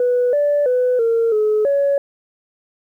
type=tone with pitch steps; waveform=sine; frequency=492.6 / 582 / 500 / 458.9 / 427.1 / 562 Hz; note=B4 / D5 / B4 / A#4 / G#4 / C#5; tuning=-5 / -16 / +21 / -27 / +48 / +24 cents; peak=-12 dBFS; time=0-1.98 s; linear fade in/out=2 ms; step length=330 ms; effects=tanh soft clip ceiling -10 dBFS + 9-bit